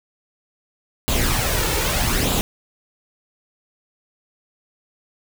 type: noise with flanger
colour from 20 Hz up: pink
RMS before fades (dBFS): -20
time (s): 1.08-2.41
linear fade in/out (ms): 0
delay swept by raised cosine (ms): 0.26 to 2.26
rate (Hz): 0.8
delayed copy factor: +0.55
effects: none